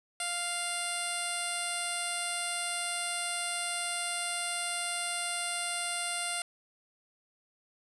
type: tone with low-pass filter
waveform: 10% pulse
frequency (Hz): 698.5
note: F5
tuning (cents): 0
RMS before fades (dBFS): -34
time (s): 0.2-6.42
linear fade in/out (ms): 2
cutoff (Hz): 8600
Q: 8.1
effects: none